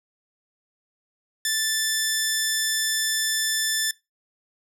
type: tone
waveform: 10% pulse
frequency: 1760 Hz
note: A6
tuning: in tune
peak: -13 dBFS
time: 1.45-3.91 s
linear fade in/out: 2 ms
effects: noise-tail reverb RT60 0.2 s tail -20 dB re dry